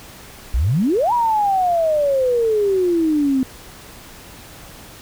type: exponential two-way sweep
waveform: sine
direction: up then down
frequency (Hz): 53.2 to 980 to 256.7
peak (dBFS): -14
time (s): 0.54-3.43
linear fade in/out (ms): 0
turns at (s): 1.13
effects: pink hiss -40 dBFS RMS until 5.01 s